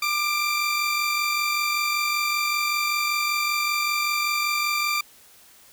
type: tone pair together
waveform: 25% pulse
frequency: 1195.6 / 2346 Hz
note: D6 / D7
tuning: +31 / -2 cents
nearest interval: octave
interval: 1167 cents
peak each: -21 dBFS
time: 0.02-5.01 s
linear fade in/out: 5 ms
effects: white hiss -52 dBFS RMS until 5.72 s